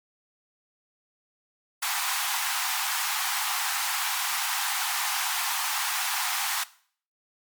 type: high-pass noise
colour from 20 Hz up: pink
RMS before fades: -28 dBFS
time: 1.82-6.64 s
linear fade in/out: 10 ms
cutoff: 750 Hz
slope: 96 dB/octave
effects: noise-tail reverb RT60 0.5 s tail -18 dB re dry + MP3 96 kbps